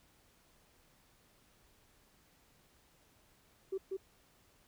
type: tone with echo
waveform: sine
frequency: 383.9 Hz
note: G4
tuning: 36 cents flat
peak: -33 dBFS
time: 3.72-3.78 s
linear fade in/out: 10 ms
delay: 190 ms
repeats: 1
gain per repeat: -2 dB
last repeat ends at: 3.97 s
effects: tanh soft clip ceiling -29 dBFS + pink hiss -68 dBFS RMS until 4.67 s